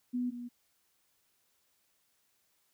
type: tone pair in turn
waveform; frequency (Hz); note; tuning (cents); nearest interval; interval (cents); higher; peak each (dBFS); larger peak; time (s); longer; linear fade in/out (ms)
sine; 246.9 / 242.1; B3 / B3; 0 / -34; unison; 34; first; -30 / -39; first; 0.13-0.31 / 0.31-0.49; neither; 20
effects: white hiss -74 dBFS RMS until 2.73 s

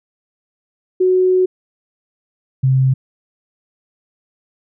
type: tone pair in turn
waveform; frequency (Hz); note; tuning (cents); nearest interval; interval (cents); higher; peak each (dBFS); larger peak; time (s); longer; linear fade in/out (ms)
sine; 369.5 / 131.77; F#4 / C3; -2 / +13; octave + tritone; 1785; first; -10; neither; 1-1.46 / 2.63-2.94; first; 10
effects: none

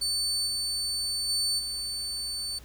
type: tone with level steps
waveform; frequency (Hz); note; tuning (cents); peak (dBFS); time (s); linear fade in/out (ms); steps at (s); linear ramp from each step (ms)
30% pulse; 4500; C#8; +25; -23 / -25 / -22 / -28; 0.01-2.59; 10; 0.46 / 1.28 / 1.58; 20
effects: added 60 Hz sine -49 dBFS peak until 2.64 s + pink hiss -54 dBFS RMS until 2.64 s

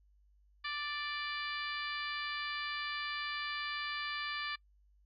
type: harmonic tone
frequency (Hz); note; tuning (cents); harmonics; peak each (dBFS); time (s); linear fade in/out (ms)
587.3; D5; 0; 2 / 3 / 4 / 5 / 6 / 7 / 8; -42 / -41 / -44 / -47 / -46 / -49 / -48; 0.64-4.56; 10
effects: noise-tail reverb RT60 0.1 s tail -25 dB re dry + added 50 Hz sine -64 dBFS peak until 5.05 s

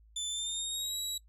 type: tone with pitch glide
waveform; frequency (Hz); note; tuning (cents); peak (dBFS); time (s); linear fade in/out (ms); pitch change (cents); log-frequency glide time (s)
25% pulse; 3520 to 3883; A7 to B7; 0 to -30; -29; 0.16-1.18; 5; +170; 0.29-0.99
effects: noise-tail reverb RT60 0.1 s tail -21 dB re dry + added 54 Hz sine -57 dBFS peak until 1.28 s

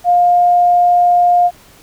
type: tone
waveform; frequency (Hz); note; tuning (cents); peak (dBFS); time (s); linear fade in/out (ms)
sine; 707; F5; +21; -7; 0.04-1.51; 50
effects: pink hiss -44 dBFS RMS until 1.82 s

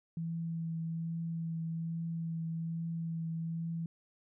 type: tone with vibrato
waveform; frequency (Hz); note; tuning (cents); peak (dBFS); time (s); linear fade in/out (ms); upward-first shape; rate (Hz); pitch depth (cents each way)
sine; 164.81; E3; 0; -34; 0.17-3.86; 2; triangle; 1.2; 16
effects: none

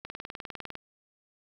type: click train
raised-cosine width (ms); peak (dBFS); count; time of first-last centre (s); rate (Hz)
0.3; -23; 15; 0.05-0.754; 19.9
effects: 9-bit

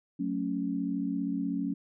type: chord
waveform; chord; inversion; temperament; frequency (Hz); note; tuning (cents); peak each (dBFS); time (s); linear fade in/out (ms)
sine; F# minor; none; just; 185 / 222 / 277.5; F#3 / A3 / C#4; 0 / +16 / +2; -34 / -35 / -31; 0.19-1.74; 10
effects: none

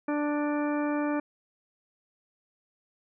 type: harmonic tone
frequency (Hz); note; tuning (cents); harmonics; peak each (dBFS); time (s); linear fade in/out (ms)
294.5; D4; +5; 1 / 2 / 3 / 4 / 5 / 6 / 8; -27 / -33 / -37 / -39 / -41 / -43 / -45; 0.08-1.2; 5
effects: none

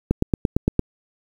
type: click train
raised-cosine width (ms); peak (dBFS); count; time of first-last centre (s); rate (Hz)
3; -4; 7; 0.11-0.793; 8.78
effects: 7-bit

